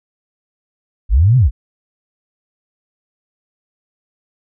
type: linear two-way sweep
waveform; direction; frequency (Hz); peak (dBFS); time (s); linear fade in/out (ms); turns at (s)
sine; up then down; 40.82 to 134.9 to 40.82; -7; 1.09-1.51; 50; 1.37
effects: none